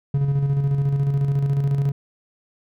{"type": "tone with tremolo", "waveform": "triangle", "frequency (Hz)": 139.9, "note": "C#3", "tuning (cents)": 16, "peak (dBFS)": -14, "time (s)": [0.14, 1.92], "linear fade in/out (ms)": 5, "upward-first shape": "square", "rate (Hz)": 14, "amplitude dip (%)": 40, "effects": []}